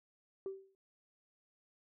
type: tone with exponential decay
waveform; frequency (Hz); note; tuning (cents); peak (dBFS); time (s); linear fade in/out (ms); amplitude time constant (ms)
sine; 386.7; G4; -24; -34; 0.46-0.75; 1; 61
effects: tanh soft clip ceiling -34 dBFS